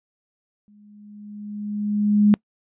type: tone with exponential growth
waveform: sine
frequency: 207.7 Hz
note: G#3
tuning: in tune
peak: -10 dBFS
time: 0.68-2.34 s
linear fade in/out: 0 ms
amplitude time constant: 360 ms
effects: noise-tail reverb RT60 0.1 s tail -26 dB re dry + resampled to 8000 Hz